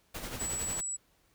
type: noise with tremolo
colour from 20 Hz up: pink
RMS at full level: -38 dBFS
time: 0.14-0.81 s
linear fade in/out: 10 ms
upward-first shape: sine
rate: 11 Hz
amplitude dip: 50%
type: tone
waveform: sine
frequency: 7840 Hz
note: B8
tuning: 14 cents flat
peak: -33 dBFS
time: 0.39-0.97 s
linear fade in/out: 20 ms
effects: pink hiss -69 dBFS RMS until 1.34 s